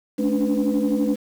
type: tone cluster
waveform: sine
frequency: 215.3 / 281.3 / 293.2 / 499.5 Hz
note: A3 / C#4 / D4 / B4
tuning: -37 / +26 / -3 / +20 cents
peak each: -22 / -22 / -22 / -26 dBFS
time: 0.18-1.16 s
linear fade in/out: 20 ms
effects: tanh soft clip ceiling -12 dBFS + 7-bit